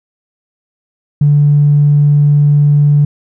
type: tone with tanh clipping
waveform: triangle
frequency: 146 Hz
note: D3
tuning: 10 cents flat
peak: -5 dBFS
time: 1.21-3.05 s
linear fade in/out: 5 ms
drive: 4 dB
effects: none